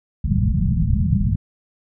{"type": "low-pass noise", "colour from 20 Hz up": "white", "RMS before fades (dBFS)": -18, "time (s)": [0.24, 1.36], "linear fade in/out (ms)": 10, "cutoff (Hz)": 210, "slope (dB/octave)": 96, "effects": []}